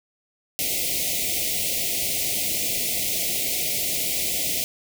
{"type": "band-stop noise", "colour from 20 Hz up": "white", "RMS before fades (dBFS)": -25, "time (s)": [0.59, 4.64], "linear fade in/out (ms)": 0, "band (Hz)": [740, 2000], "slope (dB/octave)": 96, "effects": []}